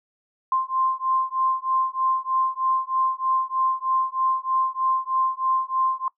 sine beating tone pair, 1046.5 / 1049.7 Hz, C6 / C6, 0 / +5 cents, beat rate 3.2 Hz, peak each -24 dBFS, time 0.52-6.08 s, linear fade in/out 2 ms, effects noise-tail reverb RT60 0.1 s tail -20 dB re dry

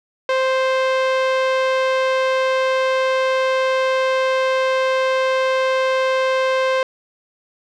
sawtooth tone with low-pass filter, 523.3 Hz, C5, in tune, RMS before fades -18 dBFS, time 0.29-6.83 s, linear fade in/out 2 ms, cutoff 3300 Hz, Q 0.76, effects none

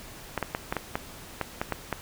clicks, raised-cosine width 0.5 ms, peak -12 dBFS, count 10, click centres 0.377 / 0.427 / 0.549 / 0.725 / 0.767 / 0.955 / 1.413 / 1.615 / 1.723 / 1.927 s, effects pink hiss -45 dBFS RMS until 2.01 s

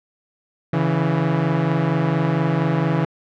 sawtooth tone pair together, 140.47 / 164.81 Hz, C#3 / E3, +23 / 0 cents, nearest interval minor third, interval 277 cents, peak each -17 / -15 dBFS, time 0.73-3.05 s, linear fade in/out 5 ms, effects low-pass 2000 Hz 12 dB/octave

